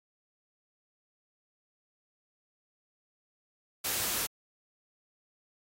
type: noise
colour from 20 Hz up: white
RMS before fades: -32 dBFS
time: 3.84-4.27 s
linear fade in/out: 10 ms
effects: AAC 48 kbps